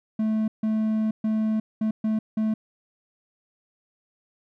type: tone bursts at uneven times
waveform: triangle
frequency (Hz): 217.9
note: A3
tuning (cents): -17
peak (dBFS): -19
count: 6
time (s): 0.19-0.48 / 0.63-1.11 / 1.24-1.6 / 1.81-1.91 / 2.04-2.19 / 2.37-2.54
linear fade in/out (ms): 5
effects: none